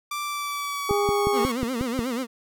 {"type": "tone with pitch glide", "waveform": "sawtooth", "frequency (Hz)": [1174.7, 1102.4], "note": ["D6", "C#6"], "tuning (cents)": [0, -10], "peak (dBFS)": -24, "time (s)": [0.11, 1.52], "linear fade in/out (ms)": 5, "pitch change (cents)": -110, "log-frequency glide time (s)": [0.22, 1.39]}
{"type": "harmonic tone", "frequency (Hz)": 407.9, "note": "G#4", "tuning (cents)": -31, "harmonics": [1, 2, 3], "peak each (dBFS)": [-22, -27, -31], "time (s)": [0.89, 1.45], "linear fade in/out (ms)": 5}
{"type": "click train", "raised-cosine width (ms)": 3, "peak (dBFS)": -14, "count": 7, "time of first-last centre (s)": [0.91, 1.991], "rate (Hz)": 5.55}
{"type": "tone with vibrato", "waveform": "30% pulse", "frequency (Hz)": 245.9, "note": "B3", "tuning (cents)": -7, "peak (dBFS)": -23, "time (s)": [1.32, 2.27], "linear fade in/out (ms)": 50, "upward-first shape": "sine", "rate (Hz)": 8.2, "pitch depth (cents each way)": 140}
{"effects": []}